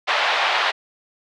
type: band-pass noise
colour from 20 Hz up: pink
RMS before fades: -20 dBFS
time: 0.07-0.72 s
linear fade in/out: 20 ms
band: 670 to 3800 Hz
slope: 24 dB/octave
effects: none